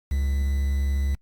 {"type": "tone with quantisation", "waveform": "triangle", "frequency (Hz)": 68.9, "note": "C#2", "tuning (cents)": -10, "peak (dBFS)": -19, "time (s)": [0.11, 1.15], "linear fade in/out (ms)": 5, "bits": 7, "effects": ["noise-tail reverb RT60 0.1 s tail -26 dB re dry", "Opus 48 kbps"]}